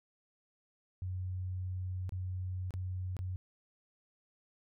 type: tone with dropouts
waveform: sine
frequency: 92.1 Hz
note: F#2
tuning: 7 cents flat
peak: -35 dBFS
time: 1.02-3.36 s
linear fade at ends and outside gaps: 0 ms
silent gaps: 2.093-2.122 / 2.707-2.739 / 3.167-3.19 s
effects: none